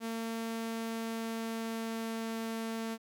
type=tone with pitch glide; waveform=sawtooth; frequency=227.1 to 225.4 Hz; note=A#3 to A3; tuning=-45 to +42 cents; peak=-31 dBFS; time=0-2.98 s; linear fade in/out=50 ms; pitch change=-13 cents; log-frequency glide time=0.39-2.43 s; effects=none